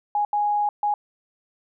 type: tone bursts at uneven times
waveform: sine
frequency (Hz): 829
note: G#5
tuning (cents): -3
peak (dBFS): -19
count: 3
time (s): 0.15-0.25 / 0.33-0.69 / 0.83-0.94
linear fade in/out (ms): 2
effects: none